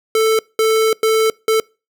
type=tone bursts at uneven times; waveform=square; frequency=441.4 Hz; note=A4; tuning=5 cents sharp; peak=-12 dBFS; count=4; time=0.15-0.39 / 0.59-0.93 / 1.03-1.3 / 1.48-1.6 s; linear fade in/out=2 ms; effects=noise-tail reverb RT60 0.3 s tail -25 dB re dry